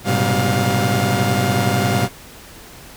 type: tone cluster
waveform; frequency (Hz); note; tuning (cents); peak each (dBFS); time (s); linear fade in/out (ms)
sawtooth; 102.5 / 119.6 / 130.6 / 191.8 / 707; G#2 / A#2 / C3 / G3 / F5; -22 / +45 / -3 / -37 / +21; -18; 0.04-2.09; 50
effects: pink hiss -40 dBFS RMS until 2.96 s